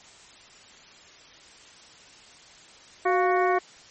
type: harmonic tone with a mistuned harmonic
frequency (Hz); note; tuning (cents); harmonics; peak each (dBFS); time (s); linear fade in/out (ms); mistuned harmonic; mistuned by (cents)
370; F#4; 0; 1 / 2 / 3 / 4 / 5 / 6; -23 / -24 / -27 / -33 / -32 / -35; 3.05-3.59; 10; 2; -84
effects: white hiss -50 dBFS RMS until 3.9 s + MP3 32 kbps